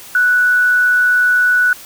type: tone with amplitude modulation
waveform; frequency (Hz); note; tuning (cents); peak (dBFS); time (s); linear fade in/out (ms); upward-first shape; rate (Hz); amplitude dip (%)
sine; 1479; F#6; -1; -8; 0.15-1.73; 2; sine; 120; 25
effects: white hiss -36 dBFS RMS until 1.85 s